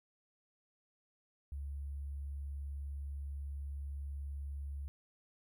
sine tone with sample-and-hold, 70.3 Hz, C#2, 25 cents sharp, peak -39 dBFS, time 1.52-4.88 s, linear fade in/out 0 ms, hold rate 11025 Hz, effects none

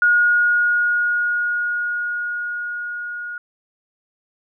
sine tone with level ramp, 1440 Hz, F#6, 47 cents flat, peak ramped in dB -11 to -27 dBFS, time 0.02-3.38 s, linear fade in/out 2 ms, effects none

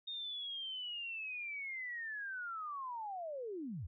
sine linear sweep, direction down, 3700 to 65.41 Hz, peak -40 dBFS, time 0.07-3.87 s, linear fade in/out 10 ms, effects none

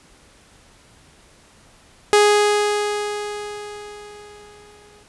sawtooth tone with exponential decay, 415.3 Hz, G#4, in tune, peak -6 dBFS, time 2.13-5.03 s, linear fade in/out 0 ms, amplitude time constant 630 ms, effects pink hiss -51 dBFS RMS until 5.08 s + resampled to 24000 Hz

